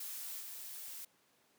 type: noise with level steps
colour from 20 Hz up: blue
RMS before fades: -44 / -47 dBFS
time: 0-1.05 s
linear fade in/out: 5 ms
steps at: 0.39 s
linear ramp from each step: 20 ms
effects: pink hiss -71 dBFS RMS until 1.58 s + high-pass 200 Hz 12 dB/octave